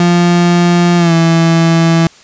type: tone with pitch glide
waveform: 35% pulse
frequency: 174.1 to 165.47 Hz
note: F3 to E3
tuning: -5 to +7 cents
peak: -5 dBFS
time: 0-2.07 s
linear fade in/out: 2 ms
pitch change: -88 cents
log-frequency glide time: 0.97-1.13 s
effects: white hiss -41 dBFS RMS until 2.23 s + resampled to 16000 Hz